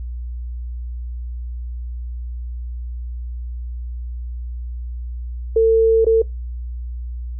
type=tone with dropouts; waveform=sine; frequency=450 Hz; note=A4; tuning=39 cents sharp; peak=-10 dBFS; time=5.56-6.22 s; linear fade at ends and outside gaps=5 ms; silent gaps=6.047-6.066 s; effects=noise-tail reverb RT60 0.2 s tail -23 dB re dry + added 60 Hz sine -25 dBFS peak until 7.39 s